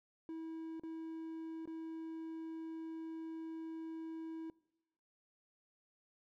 triangle tone with dropouts, 323.8 Hz, E4, 31 cents flat, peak -40 dBFS, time 0.29-4.5 s, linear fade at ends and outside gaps 1 ms, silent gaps 0.797-0.835 / 1.656-1.675 s, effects noise-tail reverb RT60 0.9 s tail -23 dB re dry

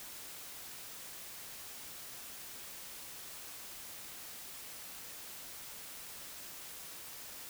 silence, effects white hiss -48 dBFS RMS until 7.49 s

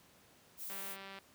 violet noise, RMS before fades -44 dBFS, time 0.57-0.97 s, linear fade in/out 50 ms
click train, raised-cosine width 0.3 ms, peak -33 dBFS, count 96, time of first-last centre 0.7-1.187 s, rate 195 Hz
effects pink hiss -64 dBFS RMS until 1.34 s + high-pass 100 Hz 12 dB/octave

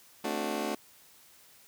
20% pulse chord, D dominant seventh, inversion second, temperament just, 220.2 / 264.3 / 293.7 / 367.1 Hz, A3 / C4 / D4 / F#4, +2 / +18 / 0 / -14 cents, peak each -31 / -35 / -31 / -31 dBFS, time 0.24-0.75 s, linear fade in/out 5 ms, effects white hiss -58 dBFS RMS until 1.67 s + high-pass 60 Hz 12 dB/octave

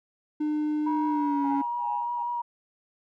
triangle tone with pitch glide, 302.1 to 280.2 Hz, D4 to C#4, +49 to +19 cents, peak -22 dBFS, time 0.4-1.62 s, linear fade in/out 10 ms, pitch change -130 cents, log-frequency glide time 1.07-1.45 s
sine tone with vibrato, 957 Hz, A#5, 45 cents sharp, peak -27 dBFS, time 0.86-2.42 s, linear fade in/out 10 ms, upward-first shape sine, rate 5.7 Hz, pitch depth 13 cents each way
sine tone with tremolo, 830.6 Hz, G#5, in tune, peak -29 dBFS, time 1.44-2.23 s, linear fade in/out 5 ms, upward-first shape sine, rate 2.6 Hz, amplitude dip 100%
effects tanh soft clip ceiling -16 dBFS

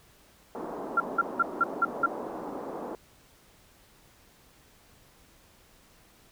pink band-pass noise, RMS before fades -37 dBFS, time 0.55-2.95 s, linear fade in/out 0 ms, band 240 to 1000 Hz, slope 24 dB/octave
sine tone bursts, 1375 Hz, F6, 27 cents flat, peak -19 dBFS, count 6, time 0.97-2.062 s, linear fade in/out 5 ms, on 32 ms, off 180 ms
effects pink hiss -59 dBFS RMS until 6.31 s

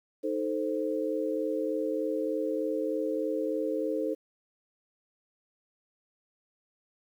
sine chord, A diminished, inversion second, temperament equal, 311.1 / 440 / 523.3 Hz, Eb4 / A4 / C5, 0 / 0 / 0 cents, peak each -32 dBFS, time 0.23-4.15 s, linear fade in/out 20 ms, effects 10-bit

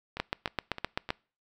two click trains, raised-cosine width 0.3 ms, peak -21 / -12 dBFS, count 4 / 8, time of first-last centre 0.17-1.09 / 0.2-1.104 s, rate 3.26 / 7.74 Hz, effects noise-tail reverb RT60 0.4 s tail -26 dB re dry

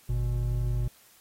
triangle tone pair together, 50.71 / 120.6 Hz, G#1 / B2, -41 / -41 cents, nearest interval octave + minor third, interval 1500 cents, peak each -26 dBFS, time 0.09-0.88 s, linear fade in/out 5 ms, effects white hiss -58 dBFS RMS until 1.2 s + AAC 48 kbps

